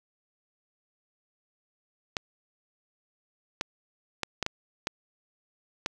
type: clicks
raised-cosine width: 0.2 ms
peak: -11 dBFS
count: 7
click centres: 2.168 / 3.611 / 4.233 / 4.427 / 4.464 / 4.871 / 5.861 s
effects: none